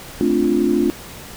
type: chord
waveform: sine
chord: D minor seventh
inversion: second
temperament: equal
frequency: 220 / 261.6 / 293.7 / 349.2 Hz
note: A3 / C4 / D4 / F4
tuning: 0 / 0 / 0 / 0 cents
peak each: -21 / -21 / -19 / -18 dBFS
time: 0.21-0.9 s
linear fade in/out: 0 ms
effects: pink hiss -36 dBFS RMS until 1.36 s